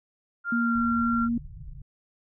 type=tone with pitch glide; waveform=sine; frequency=1396.9 to 1372.9 Hz; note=F6 to F6; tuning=0 to -30 cents; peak=-26 dBFS; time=0.44-1.29 s; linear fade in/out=50 ms; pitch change=-30 cents; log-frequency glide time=0.56-0.79 s
type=tone with vibrato; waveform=sine; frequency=234.4 Hz; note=A#3; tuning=10 cents sharp; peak=-23 dBFS; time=0.52-1.38 s; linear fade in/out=5 ms; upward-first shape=triangle; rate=3.9 Hz; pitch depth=8 cents each way
type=low-pass noise; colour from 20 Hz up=pink; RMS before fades=-41 dBFS; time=0.75-1.82 s; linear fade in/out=5 ms; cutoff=160 Hz; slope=96 dB/octave
effects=none